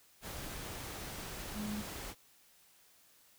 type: tone in noise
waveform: sine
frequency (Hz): 210.3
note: G#3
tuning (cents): +22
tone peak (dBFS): -37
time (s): 1.54-1.84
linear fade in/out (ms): 50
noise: pink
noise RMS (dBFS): -44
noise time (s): 0.21-2.15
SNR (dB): +4
effects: white hiss -65 dBFS RMS until 3.38 s